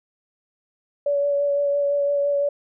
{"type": "tone with vibrato", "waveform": "sine", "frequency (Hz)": 570, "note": "C#5", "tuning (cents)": 48, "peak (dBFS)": -18, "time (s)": [1.06, 2.49], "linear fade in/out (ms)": 5, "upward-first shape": "sine", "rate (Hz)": 5.9, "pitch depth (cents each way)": 15, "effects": []}